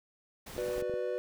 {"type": "noise", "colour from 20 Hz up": "pink", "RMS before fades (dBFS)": -46, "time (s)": [0.46, 0.82], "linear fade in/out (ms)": 10}
{"type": "clicks", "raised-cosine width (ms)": 2, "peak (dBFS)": -30, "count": 6, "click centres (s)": [0.565, 0.685, 0.78, 0.824, 0.897, 0.939]}
{"type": "chord", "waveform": "triangle", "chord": "B minor", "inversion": "second", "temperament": "just", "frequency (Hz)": [370.4, 493.9, 592.7], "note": ["F#4", "B4", "D5"], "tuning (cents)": [2, 0, 16], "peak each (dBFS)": [-35, -32, -36], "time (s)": [0.58, 1.18], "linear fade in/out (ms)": 0}
{"effects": []}